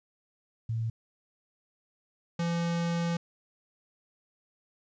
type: tone pair in turn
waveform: sine / square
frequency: 113.4 / 169.91 Hz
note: A#2 / F3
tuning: -47 / -47 cents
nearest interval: perfect fifth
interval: 700 cents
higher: second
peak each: -28 dBFS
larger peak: neither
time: 0.69-0.9 / 2.39-3.17 s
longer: second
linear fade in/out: 5 ms
effects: resampled to 16000 Hz + 11-bit